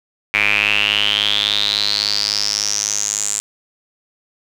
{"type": "tone with band-pass filter sweep", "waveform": "square", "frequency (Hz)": 51.8, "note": "G#1", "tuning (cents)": -4, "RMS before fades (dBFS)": -18, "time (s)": [0.34, 3.4], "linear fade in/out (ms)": 0, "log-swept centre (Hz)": [2300, 7500], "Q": 8.8, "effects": ["7-bit"]}